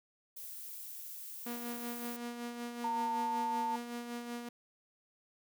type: noise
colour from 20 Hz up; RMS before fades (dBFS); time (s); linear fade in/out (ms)
violet; -46; 0.36-2.17; 10
type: tone with tremolo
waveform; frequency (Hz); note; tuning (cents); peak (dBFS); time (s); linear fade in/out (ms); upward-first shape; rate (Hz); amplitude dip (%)
sawtooth; 238.8; A#3; +42; -34; 1.46-4.49; 5; sine; 5.3; 45
type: tone with pitch glide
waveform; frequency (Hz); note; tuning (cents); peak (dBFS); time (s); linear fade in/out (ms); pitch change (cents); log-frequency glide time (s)
sine; 914 to 899.9; A#5 to A5; -34 to +39; -32; 2.84-3.76; 5; -27; 2.95-3.2
effects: none